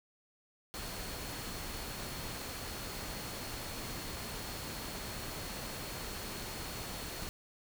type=tone in noise; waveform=sine; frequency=4326 Hz; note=C#8; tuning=43 cents flat; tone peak=-51 dBFS; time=0.74-7.29 s; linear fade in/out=0 ms; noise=pink; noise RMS=-42 dBFS; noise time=0.74-7.29 s; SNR=-12 dB; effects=none